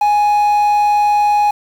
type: tone with quantisation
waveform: triangle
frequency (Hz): 830.6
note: G#5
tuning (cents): 0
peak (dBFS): -8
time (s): 0.01-1.51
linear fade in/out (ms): 5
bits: 6
effects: none